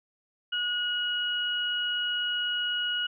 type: tone pair together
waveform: sine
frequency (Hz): 1452 / 2904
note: F#6 / F#7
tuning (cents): -33 / -33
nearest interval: octave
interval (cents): 1200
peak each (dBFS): -31 / -28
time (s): 0.52-3.07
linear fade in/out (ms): 10
effects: none